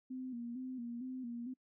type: tone with vibrato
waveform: sine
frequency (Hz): 246.9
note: B3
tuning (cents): 0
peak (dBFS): -40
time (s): 0.1-1.54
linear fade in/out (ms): 10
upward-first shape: square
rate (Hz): 2.2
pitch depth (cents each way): 72
effects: noise-tail reverb RT60 0.1 s tail -24 dB re dry